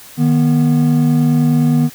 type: tone pair together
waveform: triangle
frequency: 153 / 242.7 Hz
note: D#3 / B3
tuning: -29 / -30 cents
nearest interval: minor sixth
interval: 799 cents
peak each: -10 dBFS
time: 0.17-1.9 s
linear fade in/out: 50 ms
effects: tanh soft clip ceiling -1 dBFS + white hiss -38 dBFS RMS until 1.94 s